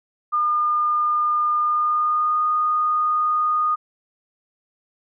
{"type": "tone with pitch glide", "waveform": "sine", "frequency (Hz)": [1211, 1230.7], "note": ["D#6", "D#6"], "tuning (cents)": [-47, -19], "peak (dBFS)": -17, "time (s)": [0.32, 3.76], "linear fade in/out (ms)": 20, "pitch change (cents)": 28, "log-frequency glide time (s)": [1.59, 2.44], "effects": []}